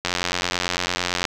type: click train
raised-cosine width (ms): 0.2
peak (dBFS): -4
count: 108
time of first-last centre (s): 0.05-1.252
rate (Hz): 89
effects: none